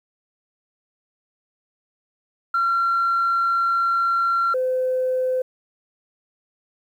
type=tone pair in turn; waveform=sine; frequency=1368 / 512.4 Hz; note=F6 / C5; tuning=-36 / -36 cents; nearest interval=octave + perfect fourth; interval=1700 cents; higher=first; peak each=-16 / -18 dBFS; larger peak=first; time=2.54-4.54 / 4.54-5.42 s; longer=first; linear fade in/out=5 ms; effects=tanh soft clip ceiling -14 dBFS + 9-bit